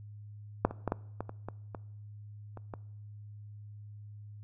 clicks, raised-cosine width 1 ms, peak -9 / -25 / -17 / -15 / -21 / -27 / -24 / -25 / -30 / -25 dBFS, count 10, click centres 0.65 / 0.71 / 0.877 / 0.921 / 1.206 / 1.294 / 1.486 / 1.748 / 2.573 / 2.738 s, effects noise-tail reverb RT60 0.8 s tail -22 dB re dry + added 104 Hz sine -45 dBFS peak until 4.43 s

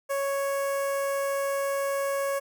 sawtooth tone with notch filter, 554.4 Hz, C#5, in tune, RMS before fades -28 dBFS, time 0.09-2.4 s, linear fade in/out 20 ms, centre 3800 Hz, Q 0.64, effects none

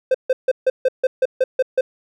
triangle tone bursts, 517 Hz, C5, 21 cents flat, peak -10 dBFS, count 10, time 0.11-1.81 s, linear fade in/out 5 ms, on 35 ms, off 150 ms, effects none

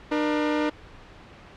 sawtooth tone pair together, 300.4 / 476.5 Hz, D4 / A#4, +39 / +38 cents, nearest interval minor sixth, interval 799 cents, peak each -19 / -25 dBFS, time 0.11-0.7 s, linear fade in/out 10 ms, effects pink hiss -47 dBFS RMS until 1.56 s + low-pass 3000 Hz 12 dB/octave

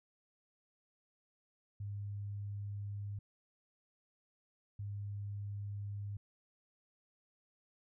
sine tone bursts at uneven times, 101.6 Hz, G#2, 38 cents flat, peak -39 dBFS, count 2, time 1.8-3.19 / 4.79-6.17 s, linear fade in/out 5 ms, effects none

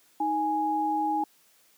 sine tone pair together, 312.7 / 830.6 Hz, D#4 / G#5, +9 / 0 cents, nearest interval octave + perfect fourth, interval 1691 cents, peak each -30 / -25 dBFS, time 0.2-1.24 s, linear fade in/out 5 ms, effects white hiss -62 dBFS RMS until 1.77 s + high-pass 150 Hz 12 dB/octave

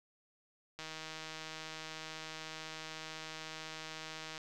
click train, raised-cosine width 0.2 ms, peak -27 dBFS, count 568, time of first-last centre 0.79-4.379 s, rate 158 Hz, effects none

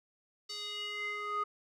square tone with band-pass filter sweep, 415.3 Hz, G#4, in tune, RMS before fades -38 dBFS, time 0.49-1.44 s, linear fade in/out 10 ms, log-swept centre 4700 to 1200 Hz, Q 4.4, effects none

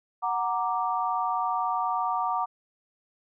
sine chord, Gb augmented, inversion none, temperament equal, 740 / 932.3 / 1174.7 Hz, Gb5 / Bb5 / D6, 0 / 0 / 0 cents, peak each -29 dBFS, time 0.22-2.46 s, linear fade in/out 20 ms, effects none

